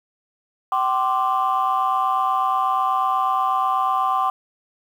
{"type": "chord", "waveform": "sine", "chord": "G suspended fourth", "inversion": "none", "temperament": "equal with one note detuned", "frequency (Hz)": [766.5, 1046.5, 1174.7], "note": ["G5", "C6", "D6"], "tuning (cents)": [-39, 0, 0], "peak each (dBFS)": -21, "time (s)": [0.72, 4.3], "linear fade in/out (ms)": 2, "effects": ["tanh soft clip ceiling -11 dBFS", "8-bit"]}